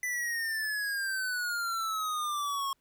square exponential sweep, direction down, 2000 to 1084 Hz, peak -31 dBFS, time 0.03-2.73 s, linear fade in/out 2 ms, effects pink hiss -75 dBFS RMS until 2.8 s

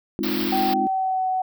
sine chord, F minor seventh, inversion first, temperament equal, 207.7 / 261.6 / 311.1 / 349.2 Hz, Ab3 / C4 / Eb4 / F4, 0 / 0 / 0 / 0 cents, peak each -28 dBFS, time 0.19-0.87 s, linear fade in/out 0 ms
white band-stop noise, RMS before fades -29 dBFS, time 0.23-0.74 s, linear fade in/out 5 ms, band 5300 to 15000 Hz, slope 96 dB/octave
sine tone with pitch glide, 771 to 748.6 Hz, G5 to F#5, -29 to +20 cents, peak -20 dBFS, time 0.52-1.42 s, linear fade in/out 5 ms, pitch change -51 cents, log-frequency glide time 0.75-1.25 s
effects none

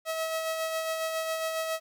sawtooth tone with tremolo, 644 Hz, E5, 41 cents flat, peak -24 dBFS, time 0.05-1.8 s, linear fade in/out 50 ms, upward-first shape sine, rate 7.3 Hz, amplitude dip 35%, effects 11-bit

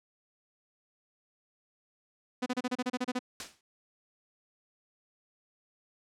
sawtooth tone bursts, 250.5 Hz, B3, 25 cents sharp, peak -25 dBFS, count 11, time 2.42-3.192 s, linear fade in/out 10 ms, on 42 ms, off 31 ms
white noise with exponential decay, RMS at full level -34 dBFS, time 3.4-3.61 s, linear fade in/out 2 ms, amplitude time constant 45 ms
effects low-pass 7000 Hz 12 dB/octave

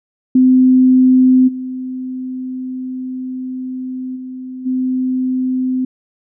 sine tone with level steps, 256.7 Hz, C4, 33 cents flat, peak -6 / -21 / -25 / -14 dBFS, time 0.35-5.85 s, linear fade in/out 5 ms, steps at 1.47 / 4.15 / 4.65 s, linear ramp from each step 20 ms, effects none

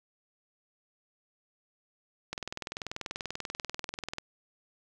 click train, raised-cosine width 0.2 ms, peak -18 dBFS, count 39, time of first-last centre 2.33-4.184 s, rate 20.5 Hz, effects none

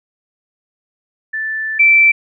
sine tone pair in turn, 1760 / 2333 Hz, A6 / D7, 0 / -12 cents, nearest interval perfect fourth, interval 488 cents, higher second, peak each -18 / -6 dBFS, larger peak second, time 1.33-1.79 / 1.79-2.12 s, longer first, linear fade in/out 10 ms, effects none

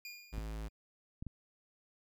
25% pulse tone with exponential decay, 2423 Hz, D#7, 47 cents flat, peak -39 dBFS, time 0.05-0.7 s, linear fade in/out 2 ms, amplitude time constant 140 ms
square tone, 54 Hz, A1, 32 cents flat, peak -40 dBFS, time 0.32-0.69 s, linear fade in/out 20 ms
clicks, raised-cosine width 5 ms, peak -30 dBFS, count 3, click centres 0.381 / 1.225 / 1.267 s
effects none

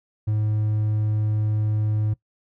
triangle tone, 106.9 Hz, A2, 49 cents flat, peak -18 dBFS, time 0.27-2.14 s, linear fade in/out 10 ms, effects noise-tail reverb RT60 0.1 s tail -19 dB re dry

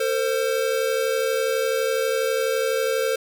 square tone pair together, 453.3 / 525.4 Hz, A#4 / C5, -48 / +7 cents, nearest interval minor third, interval 255 cents, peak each -24 dBFS, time 0-3.16 s, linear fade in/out 5 ms, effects none

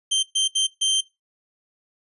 sawtooth tone bursts at uneven times, 3136 Hz, G7, in tune, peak -15 dBFS, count 4, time 0.11-0.23 / 0.35-0.48 / 0.55-0.67 / 0.81-1.01 s, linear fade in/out 10 ms, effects noise-tail reverb RT60 0.2 s tail -18 dB re dry + resampled to 24000 Hz

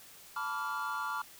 triangle chord, B half-diminished seventh, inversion third, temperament equal with one note detuned, 880 / 987.8 / 1155.1 / 1396.9 Hz, A5 / B5 / D6 / F6, 0 / 0 / -29 / 0 cents, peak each -39 / -39 / -36 / -36 dBFS, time 0.36-1.22 s, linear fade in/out 5 ms, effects white hiss -54 dBFS RMS until 1.39 s

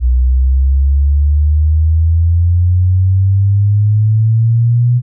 sine exponential sweep, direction up, 61 to 123.47 Hz, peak -7 dBFS, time 0-5.02 s, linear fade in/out 50 ms, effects none

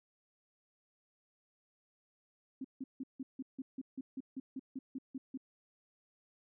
sine tone bursts, 264.3 Hz, C4, 18 cents sharp, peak -38 dBFS, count 15, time 2.61-5.375 s, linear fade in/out 5 ms, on 35 ms, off 160 ms, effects none

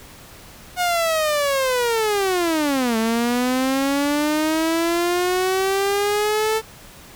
sawtooth linear two-way sweep, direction down then up, 727 to 220.9 to 443.6 Hz, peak -14 dBFS, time 0.76-6.62 s, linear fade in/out 50 ms, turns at 2.97 s, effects pink hiss -43 dBFS RMS until 7.15 s

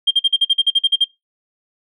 sine tone bursts, 3198 Hz, G7, 34 cents sharp, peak -8 dBFS, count 12, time 0.07-1.045 s, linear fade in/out 10 ms, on 40 ms, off 45 ms, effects noise-tail reverb RT60 0.2 s tail -22 dB re dry + tanh soft clip ceiling -6 dBFS

